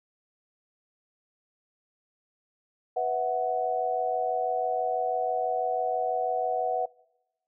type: chord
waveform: sine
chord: B suspended fourth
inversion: none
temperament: equal with one note detuned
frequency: 493.9 / 653.9 / 740 Hz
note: B4 / E5 / F#5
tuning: 0 / -14 / 0 cents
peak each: -31 / -31 / -27 dBFS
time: 2.96-6.86 s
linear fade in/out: 10 ms
effects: noise-tail reverb RT60 1.0 s tail -24 dB re dry